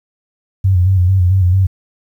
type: tone with vibrato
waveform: sine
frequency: 92.5 Hz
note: F#2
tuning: in tune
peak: -8 dBFS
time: 0.64-1.67 s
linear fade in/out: 10 ms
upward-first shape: square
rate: 4.5 Hz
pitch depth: 58 cents each way
effects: 8-bit